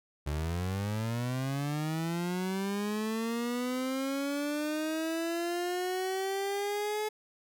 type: linear sweep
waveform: 30% pulse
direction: up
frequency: 71.2 to 429.2 Hz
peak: -28 dBFS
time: 0.26-7.09 s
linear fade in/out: 10 ms
effects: none